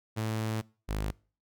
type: tone pair in turn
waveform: sawtooth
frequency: 110 / 51.91 Hz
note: A2 / G#1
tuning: 0 / 0 cents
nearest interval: octave + minor second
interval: 1300 cents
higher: first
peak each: -26 dBFS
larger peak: neither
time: 0.16-0.62 / 0.88-1.12 s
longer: first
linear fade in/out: 20 ms
effects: noise-tail reverb RT60 0.4 s tail -24 dB re dry